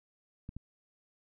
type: clicks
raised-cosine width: 5 ms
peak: -29 dBFS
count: 2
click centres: 0.491 / 0.566 s
effects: none